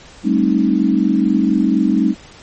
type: chord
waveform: sine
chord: A half-diminished seventh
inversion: third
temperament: equal with one note detuned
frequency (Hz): 196 / 220 / 267.4 / 311.1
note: G3 / A3 / C4 / Eb4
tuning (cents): 0 / 0 / +38 / 0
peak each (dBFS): -17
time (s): 0.23-2.15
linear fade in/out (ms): 50
effects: pink hiss -41 dBFS RMS until 2.42 s + MP3 32 kbps